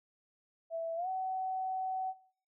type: tone with pitch glide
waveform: sine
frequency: 660 to 753.8 Hz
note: E5 to F#5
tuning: +2 to +32 cents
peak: -33 dBFS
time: 0.7-2.14 s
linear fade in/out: 50 ms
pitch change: +230 cents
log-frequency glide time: 0.96-1.08 s
effects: noise-tail reverb RT60 0.6 s tail -22 dB re dry